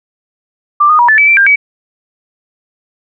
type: tone with pitch steps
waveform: sine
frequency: 1180 / 1232 / 960 / 1747 / 2302 / 2345 / 1597 / 2276 Hz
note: D6 / D#6 / B5 / A6 / D7 / D7 / G6 / C#7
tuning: +8 / -17 / -49 / -13 / -35 / -3 / +32 / +45 cents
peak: -4 dBFS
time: 0.8-1.56 s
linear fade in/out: 10 ms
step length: 95 ms
effects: none